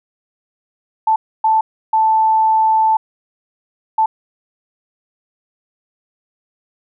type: tone bursts at uneven times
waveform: sine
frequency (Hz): 880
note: A5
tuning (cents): 0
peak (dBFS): -10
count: 4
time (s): 1.07-1.16 / 1.44-1.61 / 1.93-2.97 / 3.98-4.06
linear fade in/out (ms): 5
effects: none